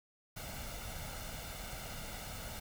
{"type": "noise with comb filter", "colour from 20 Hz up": "pink", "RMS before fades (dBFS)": -44, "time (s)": [0.36, 2.6], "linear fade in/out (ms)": 10, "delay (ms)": 1.4, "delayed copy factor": 0.6, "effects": []}